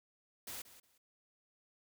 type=noise with echo; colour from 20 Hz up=white; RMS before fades=-45 dBFS; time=0.47-0.62 s; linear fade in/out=5 ms; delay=180 ms; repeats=2; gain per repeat=-14 dB; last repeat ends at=0.98 s; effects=none